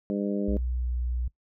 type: harmonic tone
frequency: 101.1 Hz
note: G#2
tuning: 46 cents flat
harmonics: 2 / 3 / 4 / 5 / 6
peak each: -28 / -32 / -34 / -36 / -38 dBFS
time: 0.1-0.57 s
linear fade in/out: 0 ms
type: tone with pitch glide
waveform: sine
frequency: 61.74 to 61 Hz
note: B1 to B1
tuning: 0 to -21 cents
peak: -26 dBFS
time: 0.48-1.28 s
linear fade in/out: 5 ms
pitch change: -21 cents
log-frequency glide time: 0.78-0.88 s
effects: noise-tail reverb RT60 0.1 s tail -20 dB re dry